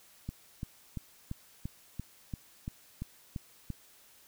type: click train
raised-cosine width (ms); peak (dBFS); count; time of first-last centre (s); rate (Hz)
5; -24; 11; 0.29-3.703; 2.93
effects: white hiss -60 dBFS RMS until 4.27 s